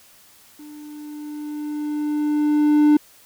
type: tone with level ramp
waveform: triangle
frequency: 298.3 Hz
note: D4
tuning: 27 cents sharp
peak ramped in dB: -36 to -8 dBFS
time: 0.59-2.97 s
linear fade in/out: 5 ms
effects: white hiss -51 dBFS RMS until 3.25 s